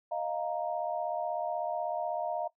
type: chord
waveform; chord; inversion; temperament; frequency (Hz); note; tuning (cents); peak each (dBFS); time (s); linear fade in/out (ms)
sine; Eb suspended second; none; equal; 622.3 / 698.5 / 932.3; Eb5 / F5 / Bb5; 0 / 0 / 0; -35 / -34 / -38; 0.11-2.48; 10
effects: noise-tail reverb RT60 0.1 s tail -17 dB re dry